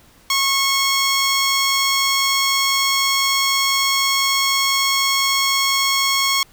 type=tone; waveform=10% pulse; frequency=1094 Hz; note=C#6; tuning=23 cents flat; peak=-7 dBFS; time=0.3-6.43 s; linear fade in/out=2 ms; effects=pink hiss -51 dBFS RMS until 6.52 s